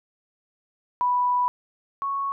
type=tone pair in turn; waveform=sine; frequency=986 / 1106.7 Hz; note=B5 / C#6; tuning=-3 / -3 cents; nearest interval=major second; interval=200 cents; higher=second; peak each=-19 / -24 dBFS; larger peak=first; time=1.01-1.48 / 2.02-2.32 s; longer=first; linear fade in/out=0 ms; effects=none